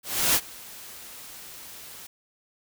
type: noise with ADSR envelope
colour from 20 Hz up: white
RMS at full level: -20 dBFS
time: 0.03-2.07 s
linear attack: 320 ms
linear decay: 53 ms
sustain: -23 dB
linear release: 6 ms
effects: none